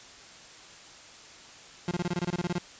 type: tone bursts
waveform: 30% pulse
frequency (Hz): 175.5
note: F3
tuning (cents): +9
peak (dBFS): -24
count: 13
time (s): 1.88-2.583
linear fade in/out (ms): 2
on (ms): 31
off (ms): 25
effects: white hiss -49 dBFS RMS until 2.79 s + resampled to 16000 Hz